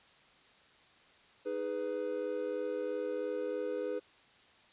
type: chord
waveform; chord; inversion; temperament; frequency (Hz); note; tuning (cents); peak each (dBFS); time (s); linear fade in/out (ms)
triangle; G# minor; second; just; 311.5 / 415.3 / 498.4; D#4 / G#4 / B4; +2 / 0 / +16; -40 / -36 / -34; 1.45-4; 20
effects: white hiss -62 dBFS RMS until 4.72 s + resampled to 8000 Hz